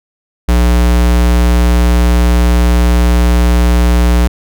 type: tone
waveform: square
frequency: 60 Hz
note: B1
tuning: 49 cents flat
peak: -7 dBFS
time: 0.48-4.28 s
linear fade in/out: 10 ms
effects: none